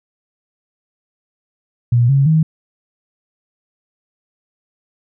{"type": "tone with pitch steps", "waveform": "sine", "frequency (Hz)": [119.9, 137.73, 158.21], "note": ["A#2", "C#3", "D#3"], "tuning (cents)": [49, -11, 29], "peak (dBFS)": -9, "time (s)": [1.92, 2.43], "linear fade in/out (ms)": 5, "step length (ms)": 170, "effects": []}